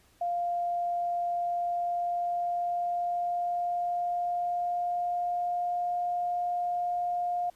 sine tone with pitch glide, 698.5 to 707 Hz, F5 to F5, 0 to +21 cents, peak -27 dBFS, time 0.21-7.5 s, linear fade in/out 5 ms, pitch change +21 cents, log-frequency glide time 1.3-5.94 s, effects pink hiss -63 dBFS RMS until 7.55 s + resampled to 32000 Hz

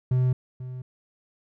triangle tone with echo, 127.2 Hz, C3, 48 cents flat, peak -17 dBFS, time 0.11-0.33 s, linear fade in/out 5 ms, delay 490 ms, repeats 1, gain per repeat -14 dB, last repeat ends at 0.82 s, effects none

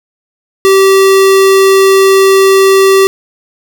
square tone, 387 Hz, G4, 22 cents flat, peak -4 dBFS, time 0.65-3.07 s, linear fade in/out 0 ms, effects none

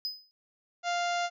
triangle tone with exponential decay, 5020 Hz, D#8, 15 cents sharp, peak -27 dBFS, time 0.05-0.31 s, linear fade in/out 0 ms, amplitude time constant 55 ms
harmonic tone, 698.5 Hz, F5, in tune, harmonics 1 / 2 / 3 / 4 / 5 / 6 / 7 / 8 / 9 / 10, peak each -29 / -35 / -39 / -41 / -43 / -45 / -46 / -47 / -48 / -49 dBFS, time 0.83-1.3 s, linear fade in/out 50 ms
effects none

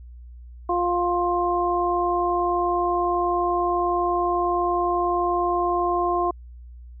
harmonic tone, 351.7 Hz, F4, 12 cents sharp, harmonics 1 / 2 / 3, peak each -24 / -24 / -24 dBFS, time 0.69-6.31 s, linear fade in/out 5 ms, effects added 60 Hz sine -39 dBFS peak until 7 s

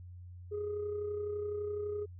sine tone with amplitude modulation, 415.3 Hz, G#4, in tune, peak -31 dBFS, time 0.51-2.06 s, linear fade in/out 20 ms, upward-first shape sine, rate 31.9 Hz, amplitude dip 40%, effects tanh soft clip ceiling -31 dBFS + added 89 Hz sine -46 dBFS peak until 2.19 s

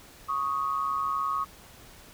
sine tone pair together, 1108.7 / 1248.5 Hz, C#6 / D#6, 0 / +6 cents, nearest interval major second, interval 206 cents, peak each -28 / -30 dBFS, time 0.28-1.45 s, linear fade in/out 20 ms, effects pink hiss -51 dBFS RMS until 2.13 s

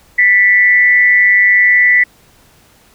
sine tone with amplitude modulation, 1975.5 Hz, B6, in tune, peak -3 dBFS, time 0.18-2.04 s, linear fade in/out 10 ms, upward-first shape sine, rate 199 Hz, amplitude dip 60%, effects pink hiss -48 dBFS RMS until 2.94 s

